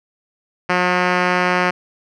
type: tone with low-pass filter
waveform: 5% pulse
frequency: 180.2 Hz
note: F#3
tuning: 45 cents flat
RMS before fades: -17 dBFS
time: 0.69-1.71 s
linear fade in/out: 10 ms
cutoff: 3100 Hz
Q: 0.94
effects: none